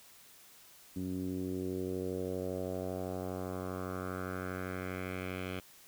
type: tone with low-pass filter sweep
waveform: 10% pulse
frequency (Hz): 92.5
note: F#2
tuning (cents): 0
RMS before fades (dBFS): -38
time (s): 0.96-5.6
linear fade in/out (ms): 5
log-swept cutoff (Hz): 250 to 2900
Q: 2.6
effects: white hiss -58 dBFS RMS until 5.87 s